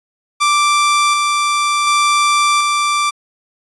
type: tone with tremolo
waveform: sawtooth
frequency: 1174.7 Hz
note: D6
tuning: in tune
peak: -7 dBFS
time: 0.4-3.11 s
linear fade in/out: 20 ms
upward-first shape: square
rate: 0.68 Hz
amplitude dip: 25%
effects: resampled to 24000 Hz